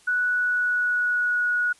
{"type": "tone with pitch glide", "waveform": "sine", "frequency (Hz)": [1476, 1458.2], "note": ["F#6", "F#6"], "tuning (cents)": [-5, -26], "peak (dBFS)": -20, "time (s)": [0.07, 1.73], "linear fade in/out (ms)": 10, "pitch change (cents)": -21, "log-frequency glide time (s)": [0.26, 1.48], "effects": ["white hiss -56 dBFS RMS until 1.79 s", "resampled to 24000 Hz"]}